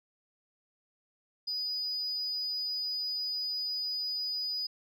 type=tone; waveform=sine; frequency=4953 Hz; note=D#8; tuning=9 cents flat; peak=-30 dBFS; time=1.47-4.67 s; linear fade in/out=10 ms; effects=tanh soft clip ceiling -28 dBFS